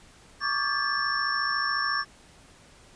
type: tone cluster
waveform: sine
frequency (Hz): 1128 / 1182 / 1602 / 1732 / 5440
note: C#6 / D6 / G6 / A6 / F8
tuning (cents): +30 / +11 / +37 / -28 / -46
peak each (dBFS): -31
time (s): 0.4-2.05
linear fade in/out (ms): 50
effects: pink hiss -54 dBFS RMS until 2.95 s + resampled to 22050 Hz